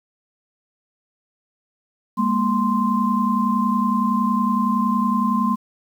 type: tone cluster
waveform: sine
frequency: 204.1 / 234.9 / 1044 Hz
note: G#3 / A#3 / C6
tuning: -30 / +13 / -4 cents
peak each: -21 dBFS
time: 2.17-5.56 s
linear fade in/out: 20 ms
effects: 8-bit